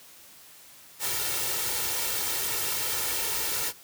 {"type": "noise with comb filter", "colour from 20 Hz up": "white", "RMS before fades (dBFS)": -29, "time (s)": [0.99, 3.73], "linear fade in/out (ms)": 50, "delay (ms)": 2.2, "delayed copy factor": 0.6, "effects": ["white hiss -51 dBFS RMS until 3.83 s", "high-pass 60 Hz 12 dB/octave"]}